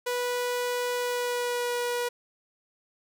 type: tone with pitch glide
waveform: sawtooth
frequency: 490.8 to 484.6 Hz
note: B4 to B4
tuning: -11 to -33 cents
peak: -23 dBFS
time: 0.06-2.09 s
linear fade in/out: 10 ms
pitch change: -22 cents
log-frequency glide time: 0.95-1.76 s
effects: none